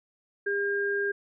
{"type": "tone pair together", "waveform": "sine", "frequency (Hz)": [402.5, 1610], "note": ["G4", "G6"], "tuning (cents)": [46, 46], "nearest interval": "2 octaves", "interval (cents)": 2400, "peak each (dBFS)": [-28, -28], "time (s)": [0.46, 1.12], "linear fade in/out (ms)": 10, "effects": []}